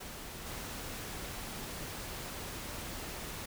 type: noise with level steps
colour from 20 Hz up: pink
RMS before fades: -45 / -42 dBFS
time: 0-3.46 s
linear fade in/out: 10 ms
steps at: 0.46 s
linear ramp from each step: 5 ms
effects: none